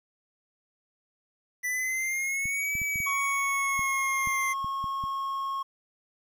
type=exponential two-way sweep; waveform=square; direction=up then down; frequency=1975.5 to 2300 to 2082 Hz; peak=-28 dBFS; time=1.63-4.54 s; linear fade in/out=20 ms; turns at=2.76 s
type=clicks; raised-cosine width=5 ms; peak=-28 dBFS; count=10; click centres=2.456 / 2.753 / 2.817 / 2.958 / 3.003 / 3.793 / 4.273 / 4.645 / 4.842 / 5.039 s
type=tone with pitch glide; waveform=triangle; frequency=1105 to 1088.5 Hz; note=C#6 to C#6; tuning=-6 to -32 cents; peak=-27 dBFS; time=3.06-5.63 s; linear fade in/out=10 ms; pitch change=-26 cents; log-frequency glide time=3.68-3.87 s
effects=10-bit